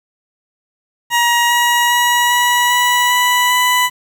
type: tone with pitch steps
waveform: 20% pulse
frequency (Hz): 950 / 957.2 / 964.4 / 971.6 / 979 / 986.3 / 993.8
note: A#5 / A#5 / B5 / B5 / B5 / B5 / B5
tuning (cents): +33 / +46 / -41 / -29 / -15 / -3 / +11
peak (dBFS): -6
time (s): 1.1-3.9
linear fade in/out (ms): 50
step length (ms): 400
effects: 7-bit